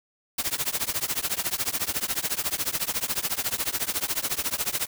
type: noise with tremolo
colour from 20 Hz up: white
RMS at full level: -24 dBFS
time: 0.38-4.87 s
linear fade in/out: 5 ms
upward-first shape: triangle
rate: 14 Hz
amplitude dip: 100%
effects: none